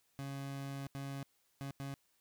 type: tone bursts at uneven times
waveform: 30% pulse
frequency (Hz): 138.1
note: C#3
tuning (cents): -6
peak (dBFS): -38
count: 4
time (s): 0.19-0.87 / 0.95-1.23 / 1.61-1.71 / 1.8-1.94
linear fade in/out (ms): 0
effects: white hiss -75 dBFS RMS until 2.2 s